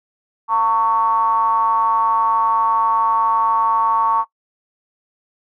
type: ring-modulated tone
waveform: triangle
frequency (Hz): 103.9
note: G#2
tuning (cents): +1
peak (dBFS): -8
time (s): 0.48-4.25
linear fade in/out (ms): 50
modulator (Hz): 1010
effects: noise-tail reverb RT60 0.1 s tail -19 dB re dry